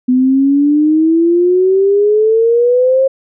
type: exponential sweep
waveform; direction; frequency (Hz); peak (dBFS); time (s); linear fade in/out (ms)
sine; up; 249.9 to 539; -7; 0.08-3.08; 10
effects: none